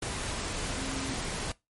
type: tone in noise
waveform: sine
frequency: 268.2 Hz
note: C4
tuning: 43 cents sharp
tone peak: -36 dBFS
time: 0.77-1.14 s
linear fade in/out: 5 ms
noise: pink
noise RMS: -34 dBFS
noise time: 0.02-1.52 s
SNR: -5 dB
effects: noise-tail reverb RT60 0.2 s tail -21 dB re dry + MP3 48 kbps